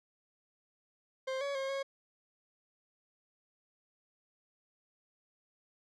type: tone with pitch steps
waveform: 40% pulse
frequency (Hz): 526 / 562 / 538 / 547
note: C5 / C#5 / C5 / C#5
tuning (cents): +9 / +24 / +48 / -23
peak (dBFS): -33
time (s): 1.27-1.83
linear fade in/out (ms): 10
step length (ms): 140
effects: low-pass 5000 Hz 12 dB/octave